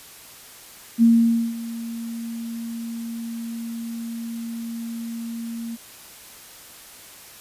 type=tone with ADSR envelope; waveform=sine; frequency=230.8 Hz; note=A#3; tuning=17 cents flat; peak=-10 dBFS; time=0.98-5.77 s; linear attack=45 ms; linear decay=510 ms; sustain=-18 dB; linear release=28 ms; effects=white hiss -44 dBFS RMS until 7.4 s + resampled to 32000 Hz